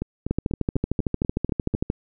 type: two click trains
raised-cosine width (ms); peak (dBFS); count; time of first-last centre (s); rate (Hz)
3; -9 / -13; 22 / 8; 0.31-1.901 / 0.02-1.74; 13.2 / 4.07
effects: none